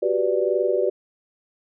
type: chord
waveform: sine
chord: G major seventh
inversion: third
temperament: equal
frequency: 370 / 392 / 493.9 / 587.3 Hz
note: F#4 / G4 / B4 / D5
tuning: 0 / 0 / 0 / 0 cents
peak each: -24 dBFS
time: 0.02-0.9 s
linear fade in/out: 10 ms
effects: none